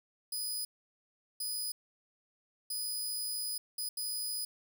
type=tone bursts at uneven times; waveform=15% pulse; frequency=4978 Hz; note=D#8; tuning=in tune; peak=-28 dBFS; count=5; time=0.32-0.65 / 1.4-1.72 / 2.7-3.58 / 3.78-3.89 / 3.97-4.45 s; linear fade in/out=5 ms; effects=none